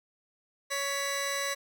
15% pulse tone pair together, 559 / 1973.2 Hz, C#5 / B6, +14 / -2 cents, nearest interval octave + minor seventh, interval 2184 cents, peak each -26 / -27 dBFS, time 0.7-1.55 s, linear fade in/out 20 ms, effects none

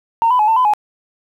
sine tone with pitch steps, 916 / 999 / 849 / 895 / 1010 / 839 Hz, A#5 / B5 / G#5 / A5 / B5 / G#5, -31 / +20 / +38 / +29 / +39 / +17 cents, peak -9 dBFS, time 0.22-0.736 s, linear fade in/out 0 ms, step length 86 ms, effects tanh soft clip ceiling -6 dBFS + 8-bit

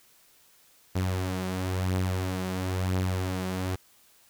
sawtooth beating tone pair, 92.5 / 93.49 Hz, F#2 / F#2, 0 / +18 cents, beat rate 0.99 Hz, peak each -24 / -29 dBFS, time 0.95-3.76 s, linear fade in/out 10 ms, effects white hiss -60 dBFS RMS until 4.29 s

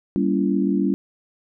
sine chord, G diminished seventh, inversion none, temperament just, 196 / 235.2 / 282.2 / 338.7 Hz, G3 / Bb3 / Db4 / Fb4, 0 / +16 / +31 / +47 cents, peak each -21 / -26 / -22 / -25 dBFS, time 0.16-0.94 s, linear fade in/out 0 ms, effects none

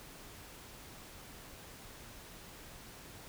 silence, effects pink hiss -52 dBFS RMS until 3.28 s

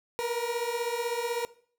30% pulse beating tone pair, 466.2 / 482.2 Hz, A#4 / B4, 0 / -41 cents, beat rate 16 Hz, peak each -29 dBFS, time 0.19-1.45 s, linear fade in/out 0 ms, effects noise-tail reverb RT60 0.5 s tail -19 dB re dry

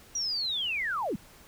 sine linear sweep, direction down, 5830 to 142.3 Hz, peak -28 dBFS, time 0.15-1.16 s, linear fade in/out 5 ms, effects pink hiss -54 dBFS RMS until 1.47 s

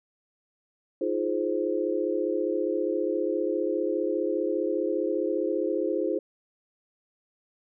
sine chord, F minor seventh, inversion third, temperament just, 314.3 / 349.2 / 419.1 / 523.8 Hz, Eb4 / F4 / Ab4 / C5, +18 / 0 / +16 / +2 cents, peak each -31 / -29 / -30 / -30 dBFS, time 1.01-6.19 s, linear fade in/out 5 ms, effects none

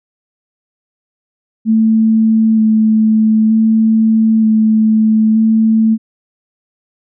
sine tone with vibrato, 220 Hz, A3, in tune, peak -7 dBFS, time 1.65-5.98 s, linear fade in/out 50 ms, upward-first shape square, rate 0.54 Hz, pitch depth 12 cents each way, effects none

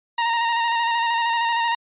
sawtooth tone with vibrato, 931 Hz, A#5, 2 cents flat, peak -15 dBFS, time 0.18-1.75 s, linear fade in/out 5 ms, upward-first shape square, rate 13 Hz, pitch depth 23 cents each way, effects resampled to 8000 Hz

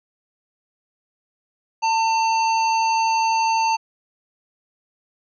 harmonic tone with a mistuned harmonic, 898 Hz, A5, 35 cents sharp, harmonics 1 / 3 / 5 / 7, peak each -17 / -27 / -31 / -34 dBFS, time 1.82-3.77 s, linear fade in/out 20 ms, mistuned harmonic 5, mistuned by +32 cents, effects none

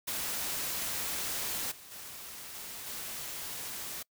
white noise with level steps, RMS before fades -35 / -51 / -45 / -43 / -40 dBFS, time 0.07-4.03 s, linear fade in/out 10 ms, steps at 1.71 / 1.91 / 2.54 / 2.86 s, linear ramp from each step 10 ms, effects noise-tail reverb RT60 0.1 s tail -24 dB re dry

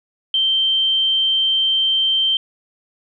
sine tone, 3130 Hz, G7, 3 cents flat, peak -14 dBFS, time 0.34-2.37 s, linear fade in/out 2 ms, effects none

